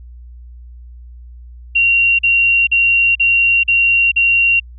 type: tone bursts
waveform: sine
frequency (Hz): 2755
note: F7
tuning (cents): -24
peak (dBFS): -9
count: 6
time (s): 1.75-4.6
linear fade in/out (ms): 10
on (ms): 440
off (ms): 42
effects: added 60 Hz sine -33 dBFS peak until 4.78 s